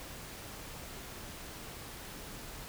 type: silence
effects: pink hiss -46 dBFS RMS until 2.68 s